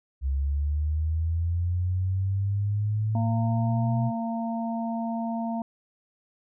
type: linear sweep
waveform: sine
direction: up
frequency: 66.4 to 123.47 Hz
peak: -23 dBFS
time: 0.21-4.12 s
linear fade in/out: 50 ms
type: harmonic tone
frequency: 228.8 Hz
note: A#3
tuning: 32 cents flat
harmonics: 1 / 3 / 4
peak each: -28 / -33 / -37 dBFS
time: 3.15-5.62 s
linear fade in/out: 2 ms
effects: none